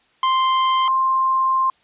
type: tone pair in turn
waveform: 45% pulse / sine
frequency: 1046 / 1052.7 Hz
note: C6 / C6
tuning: -1 / +10 cents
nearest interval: unison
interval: 11 cents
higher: second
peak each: -15 dBFS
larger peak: neither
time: 0.23-0.88 / 0.88-1.7 s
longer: second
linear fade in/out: 2 ms
effects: white hiss -59 dBFS RMS until 1.83 s + resampled to 8000 Hz